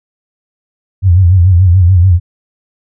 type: tone with vibrato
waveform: sine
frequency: 90.6 Hz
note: F#2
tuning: 36 cents flat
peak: -3 dBFS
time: 1.02-2.2 s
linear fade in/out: 50 ms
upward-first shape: sine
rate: 6.9 Hz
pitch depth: 110 cents each way
effects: none